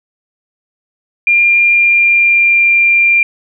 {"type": "tone with pitch glide", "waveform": "sine", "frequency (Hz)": [2398, 2383], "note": ["D7", "D7"], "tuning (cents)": [36, 25], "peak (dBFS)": -6, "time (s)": [1.27, 3.23], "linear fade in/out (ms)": 2, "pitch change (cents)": -11, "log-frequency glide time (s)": [1.73, 2.68], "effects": []}